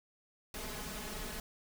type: noise with comb filter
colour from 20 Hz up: pink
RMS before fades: -42 dBFS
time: 0.54-1.4 s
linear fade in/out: 2 ms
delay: 4.7 ms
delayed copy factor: +0.95
effects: none